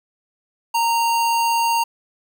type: tone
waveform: square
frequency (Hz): 926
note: A#5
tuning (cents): -12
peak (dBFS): -17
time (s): 0.74-1.84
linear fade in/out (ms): 10
effects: 9-bit